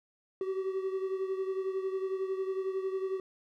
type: beating tone pair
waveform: triangle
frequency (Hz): 379.7 / 390.7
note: F#4 / G4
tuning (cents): +45 / -6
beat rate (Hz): 11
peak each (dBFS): -30 / -36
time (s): 0.41-3.2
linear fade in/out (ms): 2
effects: none